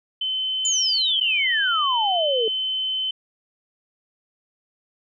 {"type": "tone", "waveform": "sine", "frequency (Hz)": 3060, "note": "G7", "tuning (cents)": -42, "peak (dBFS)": -22, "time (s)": [0.21, 3.11], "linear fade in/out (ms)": 5}
{"type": "exponential sweep", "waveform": "sine", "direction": "down", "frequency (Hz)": [7190, 430], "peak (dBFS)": -20, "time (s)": [0.65, 2.48], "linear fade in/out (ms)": 2}
{"effects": []}